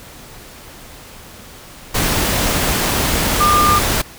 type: tone in noise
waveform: sine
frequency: 1200 Hz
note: D6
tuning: 37 cents sharp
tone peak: -11 dBFS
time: 3.4-3.79 s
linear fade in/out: 10 ms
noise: pink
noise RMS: -17 dBFS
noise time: 1.94-4.02 s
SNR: +3 dB
effects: pink hiss -38 dBFS RMS until 4.18 s